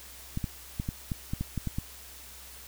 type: clicks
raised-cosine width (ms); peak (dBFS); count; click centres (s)
5; -18; 10; 0.374 / 0.442 / 0.799 / 0.889 / 1.118 / 1.335 / 1.41 / 1.577 / 1.673 / 1.785
effects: added 64 Hz sine -53 dBFS peak until 2.67 s + white hiss -48 dBFS RMS until 2.67 s